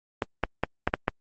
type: clicks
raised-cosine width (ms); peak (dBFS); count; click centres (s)
0.5; -7; 6; 0.222 / 0.437 / 0.636 / 0.875 / 0.939 / 1.081
effects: Opus 24 kbps